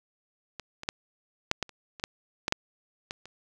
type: clicks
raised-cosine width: 0.2 ms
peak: -20 / -22 / -10 / -6 / -11 / -30 / -26 / -10 / -10 / -6 / -17 / -28 dBFS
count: 12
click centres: 0.597 / 0.834 / 0.889 / 1.514 / 1.627 / 1.693 / 1.998 / 2.039 / 2.481 / 2.524 / 3.109 / 3.256 s
effects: none